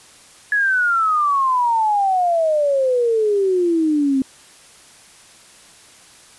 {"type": "exponential sweep", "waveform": "sine", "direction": "down", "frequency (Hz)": [1700, 261.6], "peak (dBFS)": -14, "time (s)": [0.52, 4.22], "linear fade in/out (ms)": 2, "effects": ["white hiss -46 dBFS RMS until 6.38 s", "resampled to 24000 Hz"]}